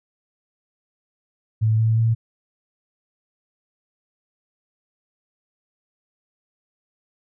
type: tone with pitch steps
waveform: sine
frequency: 110 / 111.86 / 113.75 Hz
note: A2 / A2 / A#2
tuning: 0 / +29 / -42 cents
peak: -15 dBFS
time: 1.61-2.15 s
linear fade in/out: 20 ms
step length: 180 ms
effects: none